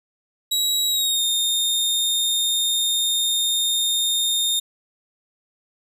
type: tone with pitch glide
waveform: sawtooth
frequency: 3864 to 3662 Hz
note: B7 to A#7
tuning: -39 to -32 cents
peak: -16 dBFS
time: 0.51-4.6 s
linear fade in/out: 10 ms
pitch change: -93 cents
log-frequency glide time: 0.88-1.22 s
effects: none